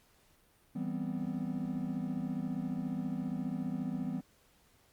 triangle chord, C major seventh, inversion first, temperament equal with one note detuned, 164.81 / 195.09 / 246.9 / 261.6 Hz, E3 / G3 / B3 / C4, 0 / -8 / 0 / 0 cents, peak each -38 / -37 / -36 / -39 dBFS, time 0.75-4.21 s, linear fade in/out 10 ms, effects pink hiss -67 dBFS RMS until 4.92 s + Opus 48 kbps

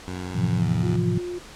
15% pulse tone with pitch glide, 91.1 to 80.69 Hz, F#2 to E2, -26 to -36 cents, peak -24 dBFS, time 0.08-0.96 s, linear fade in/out 0 ms, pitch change -210 cents, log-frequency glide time 0.56-0.66 s
sine chord, F major seventh, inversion first, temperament just, 109.13 / 130.96 / 163.7 / 174.61 Hz, A2 / C3 / E3 / F3, -14 / +2 / -12 / 0 cents, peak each -25 / -27 / -28 / -24 dBFS, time 0.35-1.18 s, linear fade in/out 5 ms
sine tone, 354.3 Hz, F4, 25 cents sharp, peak -28 dBFS, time 0.83-1.39 s, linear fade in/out 10 ms
effects pink hiss -43 dBFS RMS until 1.55 s + low-pass 8000 Hz 12 dB/octave

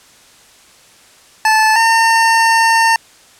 25% pulse tone pair in turn, 873 / 908.4 Hz, A5 / A#5, -14 / -45 cents, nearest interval minor second, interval 69 cents, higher second, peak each -5 dBFS, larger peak neither, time 1.45-1.76 / 1.76-2.96 s, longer second, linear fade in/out 2 ms, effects white hiss -45 dBFS RMS until 3.39 s + low-pass 9000 Hz 12 dB/octave

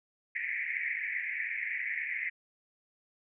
white band-pass noise, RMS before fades -35 dBFS, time 0.35-2.3 s, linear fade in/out 10 ms, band 1800 to 2300 Hz, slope 96 dB/octave, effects none

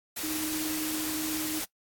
sine tone in noise, 311.1 Hz, D#4, in tune, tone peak -32 dBFS, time 0.23-1.6 s, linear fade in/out 10 ms, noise white, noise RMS -34 dBFS, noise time 0.16-1.65 s, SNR -1 dB, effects noise-tail reverb RT60 0.1 s tail -20 dB re dry + AAC 64 kbps

